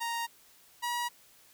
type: tone pair in turn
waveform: sawtooth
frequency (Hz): 932.3 / 960.7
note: A#5 / B5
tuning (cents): 0 / -48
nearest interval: minor second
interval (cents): 52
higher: second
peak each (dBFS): -28 / -27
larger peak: second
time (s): 0-0.27 / 0.82-1.09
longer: neither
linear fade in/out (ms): 20
effects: white hiss -60 dBFS RMS until 1.53 s